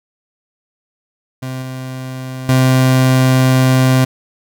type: tone with level steps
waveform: 30% pulse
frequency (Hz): 129.8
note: C3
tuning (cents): -13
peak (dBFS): -19 / -21 / -6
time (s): 1.42-4.05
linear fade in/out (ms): 10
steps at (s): 1.62 / 2.49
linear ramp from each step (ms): 2
effects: none